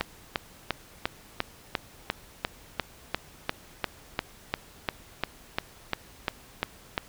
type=click train; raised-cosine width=0.3 ms; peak=-9 dBFS; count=21; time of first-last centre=0.01-6.979 s; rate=2.87 Hz; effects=pink hiss -52 dBFS RMS until 7.08 s

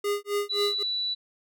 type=tone with tremolo; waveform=square; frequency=408.8 Hz; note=G#4; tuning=27 cents flat; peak=-24 dBFS; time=0.04-0.83 s; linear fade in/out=5 ms; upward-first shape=sine; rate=3.8 Hz; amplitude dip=100%
type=tone; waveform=sine; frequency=3951 Hz; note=B7; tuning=in tune; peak=-26 dBFS; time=0.49-1.15 s; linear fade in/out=20 ms
effects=none

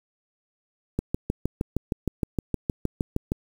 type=click train; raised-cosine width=3 ms; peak=-11 dBFS; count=16; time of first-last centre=0.99-3.319 s; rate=6.44 Hz; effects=7-bit

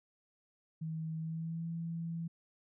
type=tone with pitch glide; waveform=sine; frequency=160 to 166.41 Hz; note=D#3 to E3; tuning=+49 to +17 cents; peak=-36 dBFS; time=0.81-2.28 s; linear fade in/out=10 ms; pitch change=+68 cents; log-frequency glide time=1.18-1.67 s; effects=none

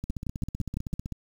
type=two click trains; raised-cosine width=5 ms; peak=-18 / -21 dBFS; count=6 / 18; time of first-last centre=0.1-0.938 / 0.04-1.123 s; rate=5.97 / 15.7 Hz; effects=8-bit

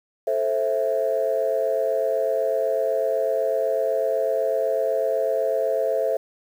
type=chord; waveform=sine; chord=A minor; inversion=none; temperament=just; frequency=440 / 528 / 660 Hz; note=A4 / C5 / E5; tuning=0 / +16 / +2 cents; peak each=-25 / -23 / -23 dBFS; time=0.27-6.17 s; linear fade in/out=5 ms; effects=tanh soft clip ceiling -12 dBFS + 8-bit

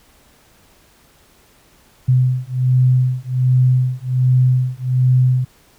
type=beating tone pair; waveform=sine; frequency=126.8 / 128.1 Hz; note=B2 / C3; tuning=+46 / -36 cents; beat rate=1.3 Hz; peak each=-15 dBFS; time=2.08-5.45 s; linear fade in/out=10 ms; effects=pink hiss -52 dBFS RMS until 5.78 s

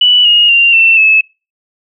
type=tone with pitch steps; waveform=sine; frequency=2960 / 2866 / 2775 / 2686 / 2601 Hz; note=F#7 / F7 / F7 / E7 / E7; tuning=0 / +44 / -12 / +32 / -24 cents; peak=-4 dBFS; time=0.01-1.21 s; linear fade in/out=5 ms; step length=240 ms; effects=noise-tail reverb RT60 0.3 s tail -26 dB re dry

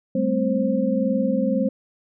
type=tone cluster; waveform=sine; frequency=195.8 / 217.6 / 257.4 / 528 Hz; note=G3 / A3 / C4 / C5; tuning=-2 / -19 / -28 / +16 cents; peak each=-24 dBFS; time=0.15-1.69 s; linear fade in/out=5 ms; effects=none

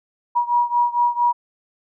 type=beating tone pair; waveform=sine; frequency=959 / 963.4 Hz; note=A#5 / B5; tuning=+49 / -43 cents; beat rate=4.4 Hz; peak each=-18 / -20 dBFS; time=0.35-1.33 s; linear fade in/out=20 ms; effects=none

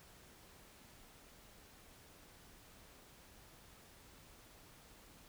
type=silence; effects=pink hiss -61 dBFS RMS until 5.28 s

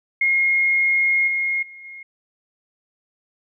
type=tone with level steps; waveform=sine; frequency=2147 Hz; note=C7; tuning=44 cents sharp; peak=-15 / -19 / -38 / -35 dBFS; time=0.21-2.03 s; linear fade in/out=5 ms; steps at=1.27 / 1.62 / 1.84 s; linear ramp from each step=10 ms; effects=none

